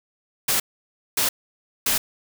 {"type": "noise bursts", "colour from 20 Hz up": "white", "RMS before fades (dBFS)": -21, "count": 3, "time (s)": [0.48, 1.98], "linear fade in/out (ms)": 5, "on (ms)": 120, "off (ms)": 570, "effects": []}